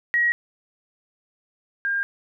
sine tone pair in turn, 1902 / 1606.5 Hz, A#6 / G6, +34 / +42 cents, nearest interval minor third, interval 292 cents, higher first, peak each -17 / -21 dBFS, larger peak first, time 0.14-0.32 / 1.85-2.03 s, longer neither, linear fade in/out 0 ms, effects none

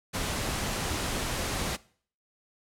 pink noise, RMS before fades -31 dBFS, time 0.13-1.77 s, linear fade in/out 20 ms, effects noise-tail reverb RT60 0.5 s tail -21 dB re dry + low-pass 11000 Hz 12 dB/octave

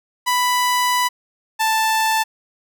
sawtooth tone pair in turn, 990 / 882 Hz, B5 / A5, +4 / +4 cents, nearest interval major second, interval 200 cents, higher first, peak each -12 dBFS, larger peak neither, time 0.26-1.09 / 1.59-2.24 s, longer first, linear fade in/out 20 ms, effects none

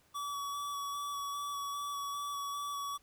square tone with vibrato, 1140 Hz, C#6, 48 cents sharp, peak -37 dBFS, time 0.14-2.98 s, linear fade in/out 20 ms, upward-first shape square, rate 2.5 Hz, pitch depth 12 cents each way, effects pink hiss -68 dBFS RMS until 3.02 s

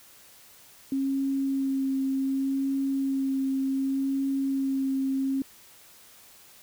sine tone with vibrato, 270.2 Hz, C#4, 44 cents flat, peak -24 dBFS, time 0.92-5.42 s, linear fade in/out 2 ms, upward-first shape sine, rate 0.67 Hz, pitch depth 14 cents each way, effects white hiss -53 dBFS RMS until 6.62 s

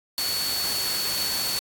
sine tone in noise, 4435 Hz, C#8, in tune, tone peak -26 dBFS, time 0.18-1.59 s, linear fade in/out 0 ms, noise white, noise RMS -29 dBFS, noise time 0.18-1.59 s, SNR 0 dB, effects AAC 64 kbps

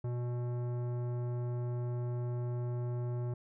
sine tone with tanh clipping, 121.7 Hz, B2, 25 cents flat, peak -35 dBFS, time 0.04-3.34 s, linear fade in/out 5 ms, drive 15 dB, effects none

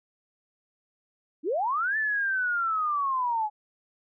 sine linear two-way sweep, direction up then down, 265.8 to 1773 to 830 Hz, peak -24 dBFS, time 1.43-3.5 s, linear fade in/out 50 ms, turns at 1.97 s, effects none

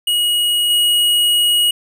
square tone with level steps, 2898 Hz, F#7, 37 cents flat, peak -14 / -12 dBFS, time 0.07-1.71 s, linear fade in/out 5 ms, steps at 0.7 s, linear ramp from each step 2 ms, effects none

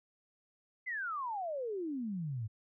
sine exponential sweep, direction down, 2090 to 102.4 Hz, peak -35 dBFS, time 0.86-2.48 s, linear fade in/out 20 ms, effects none

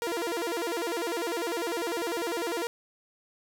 sawtooth tone with vibrato, 400 Hz, G4, 35 cents sharp, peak -25 dBFS, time 0.02-2.67 s, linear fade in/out 0 ms, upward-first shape square, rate 10 Hz, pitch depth 280 cents each way, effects none

